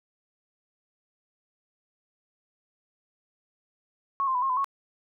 sine tone with pitch steps, 1100 / 1048 / 993 / 1073 / 1012 / 1102 Hz, C#6 / C6 / B5 / C6 / B5 / C#6, -14 / +2 / +9 / +43 / +42 / -11 cents, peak -23 dBFS, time 4.2-4.644 s, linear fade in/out 0 ms, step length 74 ms, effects none

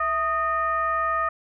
sine tone with frequency modulation, 1244.5 Hz, D#6, in tune, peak -21 dBFS, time 0-1.29 s, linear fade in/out 5 ms, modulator 587 Hz, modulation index 0.73, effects none

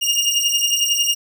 25% pulse beating tone pair, 2831 / 2842 Hz, F7 / F7, +23 / +30 cents, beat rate 11 Hz, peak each -15 dBFS, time 0.01-1.15 s, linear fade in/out 20 ms, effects none

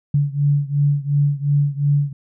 sine beating tone pair, 142.7 / 145.5 Hz, D3 / D3, -49 / -16 cents, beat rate 2.8 Hz, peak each -17 / -19 dBFS, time 0.14-2.13 s, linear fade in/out 5 ms, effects none

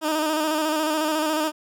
15% pulse tone with vibrato, 309.8 Hz, D#4, 7 cents flat, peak -15 dBFS, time 0.01-1.52 s, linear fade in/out 50 ms, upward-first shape square, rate 14 Hz, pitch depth 38 cents each way, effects none

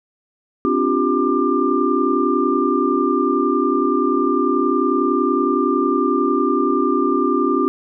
sine tone cluster, 259.7 / 290.6 / 349.9 / 390.2 / 1193 Hz, C4 / D4 / F4 / G4 / D6, -13 / -18 / +3 / -8 / +27 cents, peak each -21 dBFS, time 0.65-7.68 s, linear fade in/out 0 ms, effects none

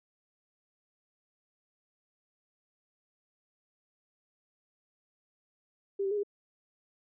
sine tone with pitch steps, 396.7 / 387.9 / 417 / 405.7 Hz, G4 / G4 / G#4 / G#4, +21 / -18 / +7 / -41 cents, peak -28 dBFS, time 5.99-6.234 s, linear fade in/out 10 ms, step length 61 ms, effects none

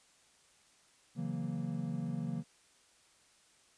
triangle chord, F# dominant seventh, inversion second, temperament equal, 138.59 / 164.81 / 185 / 233.1 Hz, C#3 / E3 / F#3 / A#3, 0 / 0 / 0 / 0 cents, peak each -39 / -37 / -40 / -38 dBFS, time 1.15-2.44 s, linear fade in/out 50 ms, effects white hiss -66 dBFS RMS until 3.77 s + resampled to 22050 Hz

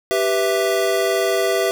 square chord, E minor, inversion first, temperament equal, 392 / 493.9 / 659.3 Hz, G4 / B4 / E5, 0 / 0 / 0 cents, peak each -21 / -24 / -21 dBFS, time 0.11-1.71 s, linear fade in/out 0 ms, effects none

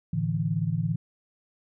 sine chord, A suspended fourth, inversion none, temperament equal, 110 / 146.83 / 164.81 Hz, A2 / D3 / E3, 0 / 0 / 0 cents, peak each -30 / -29 / -27 dBFS, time 0.13-0.96 s, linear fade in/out 5 ms, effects none

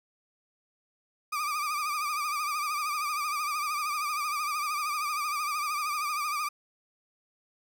35% pulse tone with vibrato, 1198 Hz, D6, 34 cents sharp, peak -27 dBFS, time 1.32-6.49 s, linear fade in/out 10 ms, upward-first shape triangle, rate 13 Hz, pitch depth 91 cents each way, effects none

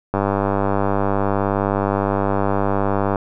click train, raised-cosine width 1 ms, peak -5 dBFS, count 301, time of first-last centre 0.14-3.158 s, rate 99.4 Hz, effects none

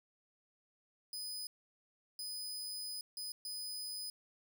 sawtooth tone bursts at uneven times, 4999 Hz, D#8, 7 cents sharp, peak -38 dBFS, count 4, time 1.13-1.47 / 2.19-3.01 / 3.17-3.32 / 3.45-4.1 s, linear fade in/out 2 ms, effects none

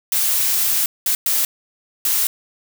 blue noise bursts at uneven times, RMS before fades -18 dBFS, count 4, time 0.12-0.86 / 1.06-1.15 / 1.26-1.45 / 2.05-2.27 s, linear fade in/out 2 ms, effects none

